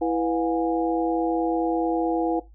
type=harmonic tone with a mistuned harmonic; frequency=164.81 Hz; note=E3; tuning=in tune; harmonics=2 / 3 / 4 / 5; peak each=-23 / -27 / -29 / -31 dBFS; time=0.01-2.4 s; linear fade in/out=10 ms; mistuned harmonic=4; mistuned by=+140 cents; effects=noise-tail reverb RT60 0.2 s tail -17 dB re dry + added 52 Hz sine -46 dBFS peak until 2.54 s